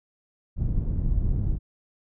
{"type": "low-pass noise", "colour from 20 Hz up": "pink", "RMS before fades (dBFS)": -24, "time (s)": [0.56, 1.59], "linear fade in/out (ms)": 50, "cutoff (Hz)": 130, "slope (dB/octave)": 12, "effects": []}